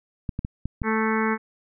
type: clicks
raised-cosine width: 5 ms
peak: -15 dBFS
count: 5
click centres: 0.292 / 0.391 / 0.449 / 0.656 / 0.818 s
type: harmonic tone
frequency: 220 Hz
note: A3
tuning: in tune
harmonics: 1 / 2 / 4 / 5 / 6 / 7 / 8 / 9 / 10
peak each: -24 / -27 / -30 / -31 / -32 / -32 / -33 / -34 / -34 dBFS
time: 0.83-1.38 s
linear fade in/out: 50 ms
effects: none